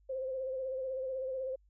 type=tone with vibrato; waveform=sine; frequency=523.3 Hz; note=C5; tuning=in tune; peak=-34 dBFS; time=0.09-1.56 s; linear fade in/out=10 ms; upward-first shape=sine; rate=16 Hz; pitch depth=42 cents each way; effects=added 50 Hz sine -63 dBFS peak until 1.69 s